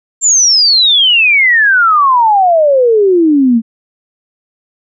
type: exponential sweep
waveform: sine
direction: down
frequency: 7400 to 220 Hz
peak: -5 dBFS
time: 0.21-3.62 s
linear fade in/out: 50 ms
effects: none